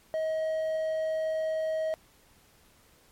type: tone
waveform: triangle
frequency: 634 Hz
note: D#5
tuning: 32 cents sharp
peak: -25 dBFS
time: 0.14-1.94 s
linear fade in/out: 0 ms
effects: pink hiss -61 dBFS RMS until 3.11 s + MP3 64 kbps